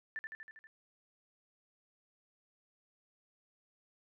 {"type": "tone with echo", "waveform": "sine", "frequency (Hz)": 1767, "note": "A6", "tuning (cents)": 7, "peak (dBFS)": -37, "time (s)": [0.16, 0.19], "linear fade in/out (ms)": 0, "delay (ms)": 80, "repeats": 6, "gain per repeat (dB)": -3, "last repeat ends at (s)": 0.67, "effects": []}